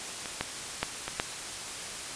clicks, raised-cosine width 0.3 ms, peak -20 / -12 / -10 / -16 / -10 dBFS, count 5, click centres 0.258 / 0.41 / 0.83 / 1.08 / 1.199 s, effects white hiss -38 dBFS RMS until 2.15 s + resampled to 22050 Hz

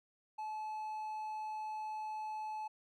triangle tone, 862 Hz, A5, 36 cents flat, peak -37 dBFS, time 0.38-2.68 s, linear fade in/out 10 ms, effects none

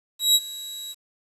sawtooth tone with ADSR envelope, 3861 Hz, B7, 40 cents flat, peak -10 dBFS, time 0.19-0.95 s, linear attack 160 ms, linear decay 43 ms, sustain -20 dB, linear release 37 ms, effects resampled to 32000 Hz + 8-bit

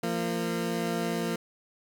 20% pulse tone pair together, 171.97 / 228.9 Hz, F3 / A#3, -26 / -31 cents, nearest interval perfect fourth, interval 495 cents, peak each -26 dBFS, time 0.03-1.36 s, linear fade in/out 5 ms, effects none

